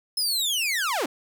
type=linear sweep; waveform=sawtooth; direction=down; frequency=5190 to 233.1 Hz; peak=-20 dBFS; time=0.17-1.06 s; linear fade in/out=5 ms; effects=none